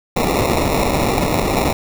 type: noise with sample-and-hold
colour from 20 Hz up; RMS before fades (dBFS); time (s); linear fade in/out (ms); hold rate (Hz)
violet; -17; 0.16-1.73; 5; 1575
effects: none